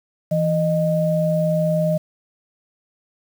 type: tone pair together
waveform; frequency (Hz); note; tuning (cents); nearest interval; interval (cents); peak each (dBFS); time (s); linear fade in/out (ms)
sine; 164.81 / 616; E3 / D#5; 0 / -17; octave + major seventh; 2283; -19; 0.31-1.98; 10
effects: 7-bit